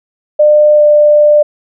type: tone with pitch glide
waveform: sine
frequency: 600 to 595.5 Hz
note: D5 to D5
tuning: +37 to +24 cents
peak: -3 dBFS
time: 0.39-1.43 s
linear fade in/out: 10 ms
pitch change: -13 cents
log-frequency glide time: 0.75-0.82 s
effects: none